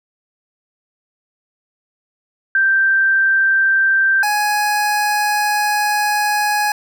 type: tone pair in turn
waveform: sine / 25% pulse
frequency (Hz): 1568 / 834.9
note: G6 / G#5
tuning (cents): 0 / +9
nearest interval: major seventh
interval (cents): 1091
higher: first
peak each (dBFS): -11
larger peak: neither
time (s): 2.55-4.23 / 4.23-6.72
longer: second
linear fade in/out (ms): 2
effects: none